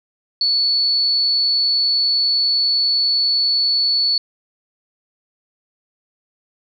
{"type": "tone", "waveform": "sine", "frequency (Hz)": 4435, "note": "C#8", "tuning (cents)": 0, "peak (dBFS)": -14, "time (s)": [0.41, 4.18], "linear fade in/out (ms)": 2, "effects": []}